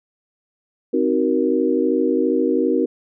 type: chord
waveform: sine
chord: C half-diminished seventh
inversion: none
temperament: just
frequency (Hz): 261.6 / 314 / 376.7 / 470.9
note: C4 / Eb4 / Gb4 / Bb4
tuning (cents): 0 / +16 / +31 / +18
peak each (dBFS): -21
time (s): 0.93-2.86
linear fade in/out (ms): 10
effects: none